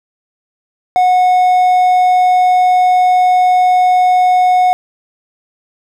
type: tone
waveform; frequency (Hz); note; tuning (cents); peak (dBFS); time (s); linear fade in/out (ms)
triangle; 731; F#5; -21; -5; 0.96-4.73; 0
effects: none